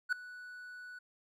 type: tone with ADSR envelope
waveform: triangle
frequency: 1480 Hz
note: F#6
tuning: in tune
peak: -24 dBFS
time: 0.09-0.99 s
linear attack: 35 ms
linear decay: 3 ms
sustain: -20 dB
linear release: 8 ms
effects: none